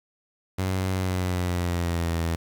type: tone with pitch glide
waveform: sawtooth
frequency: 94 to 83.26 Hz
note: F#2 to E2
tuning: +28 to +18 cents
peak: -20 dBFS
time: 0.58-2.36 s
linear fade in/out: 10 ms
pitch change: -210 cents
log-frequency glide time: 0.93-2.17 s
effects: 8-bit